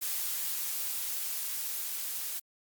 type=noise with level ramp; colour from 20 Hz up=blue; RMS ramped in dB=-33 to -36 dBFS; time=0.01-2.4 s; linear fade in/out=20 ms; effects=Opus 48 kbps